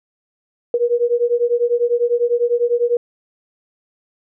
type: beating tone pair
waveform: sine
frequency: 473.8 / 483.8 Hz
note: A#4 / B4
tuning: +28 / -36 cents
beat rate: 10 Hz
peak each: -17 dBFS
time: 0.74-2.97 s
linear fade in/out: 2 ms
effects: none